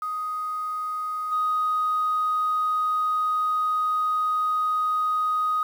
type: tone with level steps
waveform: sine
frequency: 1249 Hz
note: D#6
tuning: 6 cents sharp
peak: -26 / -20 dBFS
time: 0.02-5.63 s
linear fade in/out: 2 ms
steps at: 1.31 s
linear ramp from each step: 20 ms
effects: tanh soft clip ceiling -16 dBFS + 8-bit